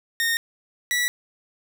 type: tone pair in turn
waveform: sawtooth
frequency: 1842 / 1950.4 Hz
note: A#6 / B6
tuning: -21 / -22 cents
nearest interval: minor second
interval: 99 cents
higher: second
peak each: -17 dBFS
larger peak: neither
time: 0.2-0.37 / 0.91-1.08 s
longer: neither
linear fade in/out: 0 ms
effects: none